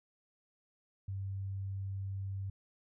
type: tone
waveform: sine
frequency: 97.3 Hz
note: G2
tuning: 12 cents flat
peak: -36 dBFS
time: 1.08-2.5 s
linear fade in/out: 5 ms
effects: none